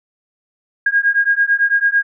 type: beating tone pair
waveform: sine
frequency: 1625 / 1634 Hz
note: G#6 / G#6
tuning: -38 / -29 cents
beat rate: 9 Hz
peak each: -15 dBFS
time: 0.86-2.03 s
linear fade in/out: 5 ms
effects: none